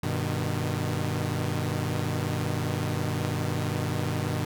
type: chord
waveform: sawtooth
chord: G augmented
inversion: none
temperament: equal with one note detuned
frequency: 98 / 123.47 / 152.98 Hz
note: G2 / B2 / D#3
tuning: 0 / 0 / -29 cents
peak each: -27 dBFS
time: 0.03-4.45 s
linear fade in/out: 5 ms
effects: none